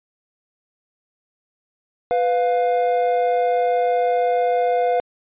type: tone pair together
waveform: triangle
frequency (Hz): 497.6 / 703.7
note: B4 / F5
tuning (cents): +13 / +13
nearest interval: tritone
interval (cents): 600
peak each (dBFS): -17 / -17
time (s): 2.11-5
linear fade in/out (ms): 0
effects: resampled to 8000 Hz